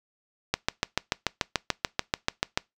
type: click train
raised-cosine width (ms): 0.2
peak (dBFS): -5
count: 15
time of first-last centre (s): 0.54-2.575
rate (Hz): 6.88
effects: noise-tail reverb RT60 0.2 s tail -24 dB re dry